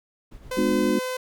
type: noise with tremolo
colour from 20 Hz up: brown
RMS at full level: -42 dBFS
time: 0.31-0.91 s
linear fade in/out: 10 ms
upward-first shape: sine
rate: 8 Hz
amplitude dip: 50%
type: tone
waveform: sawtooth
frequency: 510 Hz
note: C5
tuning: 44 cents flat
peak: -23 dBFS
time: 0.51-1.17 s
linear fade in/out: 5 ms
type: chord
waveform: sine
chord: G# diminished seventh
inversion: none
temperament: just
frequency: 207.7 / 249.2 / 299 / 358.8 Hz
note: G#3 / B3 / D4 / F4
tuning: 0 / +16 / +31 / +47 cents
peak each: -25 dBFS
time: 0.57-0.99 s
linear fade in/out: 5 ms
effects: none